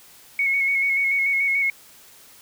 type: tone with vibrato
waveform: sine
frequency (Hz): 2200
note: C#7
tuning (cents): -14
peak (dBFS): -18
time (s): 0.39-1.7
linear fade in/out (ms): 2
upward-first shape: square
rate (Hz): 6.9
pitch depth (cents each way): 23
effects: white hiss -49 dBFS RMS until 2.41 s